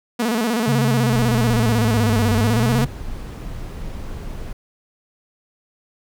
sawtooth tone with vibrato, 228.6 Hz, A#3, 34 cents flat, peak -14 dBFS, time 0.19-2.85 s, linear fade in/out 10 ms, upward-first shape square, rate 16 Hz, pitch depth 95 cents each way
sine linear two-way sweep, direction down then up, 138.59 to 98 to 138.59 Hz, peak -17 dBFS, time 0.67-2.86 s, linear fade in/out 10 ms, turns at 2.36 s
brown noise, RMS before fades -30 dBFS, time 1.12-4.53 s, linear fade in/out 5 ms
effects none

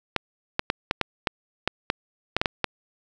clicks, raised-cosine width 0.3 ms, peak -5 dBFS, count 12, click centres 0.163 / 0.594 / 0.701 / 0.911 / 1.013 / 1.272 / 1.676 / 1.901 / 2.366 / 2.415 / 2.458 / 2.643 s, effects none

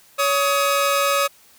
sawtooth tone pair together, 561.8 / 1262 Hz, C#5 / D#6, +23 / +24 cents, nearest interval octave + major second, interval 1401 cents, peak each -16 dBFS, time 0.18-1.28 s, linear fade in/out 20 ms, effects white hiss -52 dBFS RMS until 1.58 s

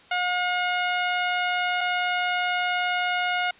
15% pulse tone pair in turn, 719 / 719 Hz, F#5 / F#5, -50 / -50 cents, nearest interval unison, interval 0 cents, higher neither, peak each -16 dBFS, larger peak neither, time 0.11-1.81 / 1.81-3.51 s, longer neither, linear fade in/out 5 ms, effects white hiss -52 dBFS RMS until 3.59 s + resampled to 8000 Hz

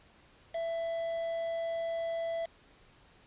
triangle tone with quantisation, 665 Hz, E5, 15 cents sharp, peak -30 dBFS, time 0.54-2.46 s, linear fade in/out 10 ms, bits 7, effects pink hiss -61 dBFS RMS until 3.26 s + resampled to 8000 Hz

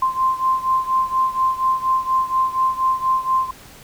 sine beating tone pair, 1044 / 1048.2 Hz, C6 / C6, -4 / +3 cents, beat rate 4.2 Hz, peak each -18 / -21 dBFS, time 0.02-3.51 s, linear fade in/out 5 ms, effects pink hiss -43 dBFS RMS until 3.83 s

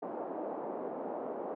white band-pass noise, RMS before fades -39 dBFS, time 0.02-1.55 s, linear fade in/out 10 ms, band 250 to 760 Hz, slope 24 dB/octave, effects none

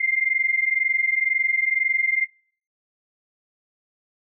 sine tone pair together, 2088 / 2110 Hz, C7 / C7, -4 / +14 cents, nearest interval unison, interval 18 cents, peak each -22 dBFS, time 0-2.26 s, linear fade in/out 10 ms, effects noise-tail reverb RT60 0.5 s tail -24 dB re dry

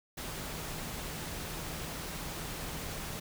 sine tone in noise, 161.7 Hz, E3, 33 cents flat, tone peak -48 dBFS, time 0.17-3.2 s, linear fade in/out 10 ms, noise pink, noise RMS -40 dBFS, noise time 0.17-3.2 s, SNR -11 dB, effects none

